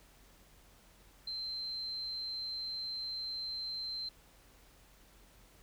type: tone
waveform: sine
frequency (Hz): 4114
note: C8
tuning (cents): -30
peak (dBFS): -37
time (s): 1.27-4.09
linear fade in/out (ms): 5
effects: added 45 Hz sine -64 dBFS peak until 5.62 s + pink hiss -63 dBFS RMS until 5.62 s